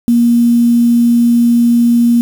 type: tone with quantisation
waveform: sine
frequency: 236.5 Hz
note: A#3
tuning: 25 cents sharp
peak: -6 dBFS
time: 0.08-2.21 s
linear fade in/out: 0 ms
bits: 5
effects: none